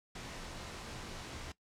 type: noise with comb filter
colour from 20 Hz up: pink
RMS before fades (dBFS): -45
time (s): 0.15-1.52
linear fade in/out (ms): 5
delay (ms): 20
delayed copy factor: -0.7
effects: noise-tail reverb RT60 0.1 s tail -18 dB re dry + low-pass 7000 Hz 12 dB/octave